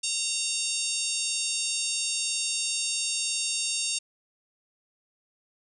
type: harmonic tone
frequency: 921 Hz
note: A#5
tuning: 21 cents flat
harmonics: 3 / 4 / 5 / 6 / 7 / 8 / 9 / 10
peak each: -35 / -35 / -35 / -35 / -35 / -35 / -35 / -35 dBFS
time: 0.03-3.99 s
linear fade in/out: 10 ms
effects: none